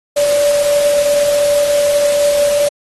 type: tone in noise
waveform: sine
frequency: 580 Hz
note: D5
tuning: 22 cents flat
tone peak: -10 dBFS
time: 0.16-2.69 s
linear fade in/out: 10 ms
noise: white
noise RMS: -22 dBFS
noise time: 0.16-2.69 s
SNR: +9 dB
effects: low-pass 12000 Hz 12 dB/octave + AAC 32 kbps